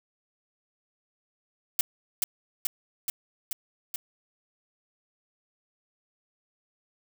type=noise with echo; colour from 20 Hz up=blue; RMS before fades=-23 dBFS; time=1.79-1.81 s; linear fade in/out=2 ms; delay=430 ms; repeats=5; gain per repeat=-2 dB; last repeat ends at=3.96 s; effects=none